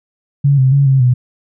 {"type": "tone with pitch steps", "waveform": "sine", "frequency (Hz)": [141, 131.1, 140, 134.2, 124.8], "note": ["C#3", "C3", "C#3", "C3", "B2"], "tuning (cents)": [30, 4, 18, 44, 19], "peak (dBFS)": -7, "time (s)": [0.44, 1.14], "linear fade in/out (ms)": 10, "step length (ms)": 140, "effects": []}